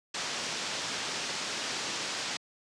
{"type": "low-pass noise", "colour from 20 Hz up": "white", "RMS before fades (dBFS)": -35, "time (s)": [0.14, 2.37], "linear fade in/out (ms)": 5, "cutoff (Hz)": 6300, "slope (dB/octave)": 24, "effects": ["high-pass 150 Hz 12 dB/octave", "resampled to 22050 Hz"]}